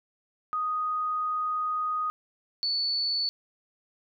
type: tone pair in turn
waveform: sine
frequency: 1244.5 / 4461 Hz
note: D#6 / C#8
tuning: 0 / +10 cents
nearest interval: octave + minor seventh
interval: 2210 cents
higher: second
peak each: -26 / -25 dBFS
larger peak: second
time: 0.53-2.1 / 2.63-3.29 s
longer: first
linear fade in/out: 0 ms
effects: none